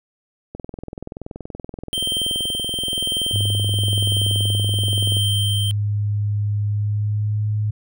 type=click train; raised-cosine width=2 ms; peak=-18 dBFS; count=98; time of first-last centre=0.55-5.169 s; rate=21 Hz
type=tone with tremolo; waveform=square; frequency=3136 Hz; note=G7; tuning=in tune; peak=-20 dBFS; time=1.93-5.71 s; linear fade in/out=0 ms; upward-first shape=triangle; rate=1 Hz; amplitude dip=35%
type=tone with pitch glide; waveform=sine; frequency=103.5 to 105.92 Hz; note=G#2 to G#2; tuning=-5 to +35 cents; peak=-18 dBFS; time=3.33-7.71 s; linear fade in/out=10 ms; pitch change=+40 cents; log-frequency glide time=6.65-7.47 s
effects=none